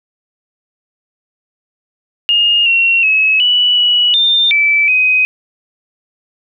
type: tone with pitch steps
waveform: sine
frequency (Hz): 2841 / 2733 / 2573 / 2954 / 2934 / 3605 / 2316 / 2514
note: F7 / F7 / E7 / F#7 / F#7 / A7 / D7 / D#7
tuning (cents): +29 / -38 / -43 / -3 / -15 / +41 / -25 / +17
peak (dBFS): -8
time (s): 2.29-5.25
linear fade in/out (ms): 0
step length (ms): 370
effects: none